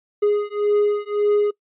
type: beating tone pair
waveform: triangle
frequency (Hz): 413.4 / 415.2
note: G#4 / G#4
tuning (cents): -8 / 0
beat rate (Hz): 1.8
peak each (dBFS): -18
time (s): 0.22-1.51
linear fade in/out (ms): 10
effects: noise-tail reverb RT60 0.1 s tail -23 dB re dry + resampled to 8000 Hz